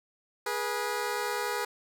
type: tone pair together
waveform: 15% pulse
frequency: 415.3 / 485.7 Hz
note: G#4 / B4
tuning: 0 / -29 cents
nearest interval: minor third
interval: 271 cents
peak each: -26 dBFS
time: 0.46-1.65 s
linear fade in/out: 5 ms
effects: none